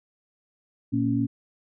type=tone cluster; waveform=sine; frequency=117.2 / 230.3 / 277.7 Hz; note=A#2 / A#3 / C#4; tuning=+10 / -21 / +3 cents; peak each=-27 / -27 / -24 dBFS; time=0.92-1.27 s; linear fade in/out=20 ms; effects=none